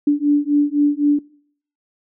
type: beating tone pair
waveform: sine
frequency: 289.3 / 293.2 Hz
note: D4 / D4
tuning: -26 / -3 cents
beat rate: 3.9 Hz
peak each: -16 dBFS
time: 0.07-1.19 s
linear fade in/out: 5 ms
effects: noise-tail reverb RT60 0.6 s tail -23 dB re dry